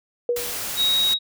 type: tone with exponential decay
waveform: sine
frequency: 482.1 Hz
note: B4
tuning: 42 cents flat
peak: -16 dBFS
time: 0.29-0.63 s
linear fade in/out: 2 ms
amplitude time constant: 72 ms
type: noise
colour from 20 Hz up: white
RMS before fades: -29 dBFS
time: 0.36-1.14 s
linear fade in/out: 5 ms
type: tone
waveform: sine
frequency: 3799 Hz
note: A#7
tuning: 32 cents sharp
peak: -17 dBFS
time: 0.76-1.19 s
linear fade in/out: 50 ms
effects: none